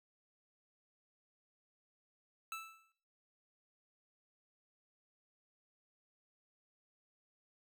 25% pulse tone with exponential decay, 1318.5 Hz, E6, in tune, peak -35 dBFS, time 2.52-2.92 s, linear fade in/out 1 ms, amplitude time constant 85 ms, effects noise-tail reverb RT60 0.6 s tail -18 dB re dry

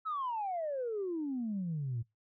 sine exponential sweep, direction down, 1321 to 110.2 Hz, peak -32 dBFS, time 0.05-2.03 s, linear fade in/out 20 ms, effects noise-tail reverb RT60 0.2 s tail -22 dB re dry + tanh soft clip ceiling -29 dBFS

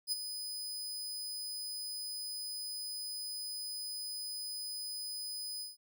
sawtooth tone with ADSR envelope, 5000 Hz, D#8, 8 cents sharp, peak -27 dBFS, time 0.07-5.77 s, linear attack 50 ms, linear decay 23 ms, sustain -9 dB, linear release 160 ms, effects none

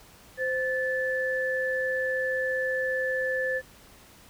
sine tone pair together, 518.8 / 1745 Hz, C5 / A6, -15 / -15 cents, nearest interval octave + major sixth, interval 2100 cents, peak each -28 dBFS, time 0.37-3.62 s, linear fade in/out 50 ms, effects pink hiss -53 dBFS RMS until 4.29 s

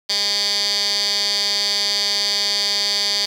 15% pulse tone with band-pass filter, 203.2 Hz, G#3, 38 cents flat, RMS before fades -20 dBFS, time 0.09-3.26 s, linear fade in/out 10 ms, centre 4500 Hz, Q 5.6, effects 7-bit

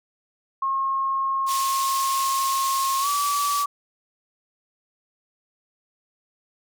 sine tone with pitch glide, 1079 to 1149.8 Hz, C#6 to D6, -47 to -37 cents, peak -21 dBFS, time 0.62-3.66 s, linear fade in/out 5 ms, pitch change +110 cents, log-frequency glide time 3-3.08 s
white band-pass noise, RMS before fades -30 dBFS, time 1.46-3.66 s, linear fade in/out 50 ms, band 2900 to 10000 Hz, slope 12 dB/octave
effects none

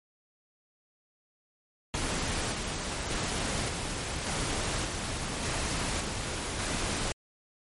pink noise with tremolo, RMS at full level -31 dBFS, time 1.94-7.12 s, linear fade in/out 0 ms, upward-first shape square, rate 0.86 Hz, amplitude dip 30%, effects MP3 48 kbps

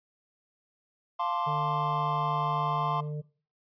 triangle chord, D minor seventh, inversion first, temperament equal, 698.5 / 880 / 1046.5 / 1174.7 Hz, F5 / A5 / C6 / D6, 0 / 0 / 0 / 0 cents, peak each -32 / -33 / -28 / -34 dBFS, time 1.19-3.01 s, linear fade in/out 10 ms
harmonic tone, 150 Hz, D3, 37 cents sharp, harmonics 1 / 3 / 4, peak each -32 / -41 / -49 dBFS, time 1.46-3.22 s, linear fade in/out 20 ms
effects noise-tail reverb RT60 0.4 s tail -19 dB re dry + resampled to 11025 Hz

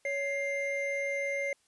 triangle tone pair together, 558.7 / 2101 Hz, C#5 / C7, +13 / +7 cents, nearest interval octave + major seventh, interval 2294 cents, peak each -31 / -31 dBFS, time 0.05-1.53 s, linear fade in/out 2 ms, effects white hiss -70 dBFS RMS until 1.67 s + resampled to 24000 Hz

